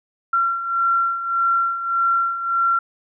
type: beating tone pair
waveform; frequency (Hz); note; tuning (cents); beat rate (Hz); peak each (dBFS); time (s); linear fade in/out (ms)
sine; 1365 / 1366.7; F6 / F6; -40 / -38; 1.7; -24 / -18; 0.33-2.79; 5
effects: none